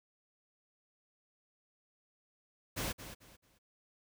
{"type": "noise with echo", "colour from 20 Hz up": "pink", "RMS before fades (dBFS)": -37, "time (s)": [2.76, 2.93], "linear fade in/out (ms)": 20, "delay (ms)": 220, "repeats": 3, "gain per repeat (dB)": -11, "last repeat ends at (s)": 3.59, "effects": []}